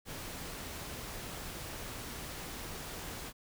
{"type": "noise", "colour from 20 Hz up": "pink", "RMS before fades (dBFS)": -43, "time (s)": [0.05, 3.33], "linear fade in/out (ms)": 50, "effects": []}